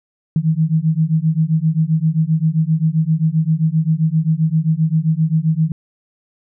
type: beating tone pair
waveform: sine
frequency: 155.56 / 163.16 Hz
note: D#3 / E3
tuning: 0 / -17 cents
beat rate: 7.6 Hz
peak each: -16 dBFS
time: 0.36-5.72 s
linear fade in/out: 2 ms
effects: none